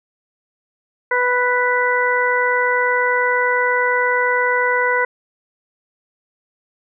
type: harmonic tone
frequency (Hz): 494.3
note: B4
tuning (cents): +1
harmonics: 1 / 2 / 3 / 4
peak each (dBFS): -20 / -20 / -20 / -20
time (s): 1.11-5.05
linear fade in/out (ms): 5
effects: none